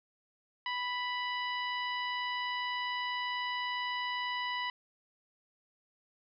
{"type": "harmonic tone", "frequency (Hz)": 987.8, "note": "B5", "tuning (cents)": 0, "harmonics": [1, 2, 3, 4, 5], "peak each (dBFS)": [-36, -37, -40, -47, -50], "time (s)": [0.66, 4.7], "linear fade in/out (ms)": 2, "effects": []}